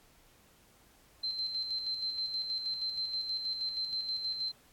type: tone with tremolo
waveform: sine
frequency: 4106 Hz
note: C8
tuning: 33 cents flat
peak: -31 dBFS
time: 1.23-4.52 s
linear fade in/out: 10 ms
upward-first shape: square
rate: 6.3 Hz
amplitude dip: 45%
effects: pink hiss -63 dBFS RMS until 4.72 s + AAC 64 kbps